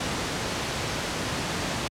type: noise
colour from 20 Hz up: pink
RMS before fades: -28 dBFS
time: 0-1.88 s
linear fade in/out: 5 ms
effects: high-pass 80 Hz 12 dB/octave + low-pass 7000 Hz 12 dB/octave